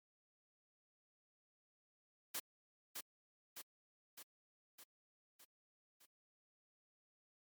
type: noise with echo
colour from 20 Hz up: white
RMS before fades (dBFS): -42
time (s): 2.34-2.4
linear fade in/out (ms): 10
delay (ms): 610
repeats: 6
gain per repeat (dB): -4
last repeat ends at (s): 6.06
effects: high-pass 200 Hz 12 dB/octave + MP3 96 kbps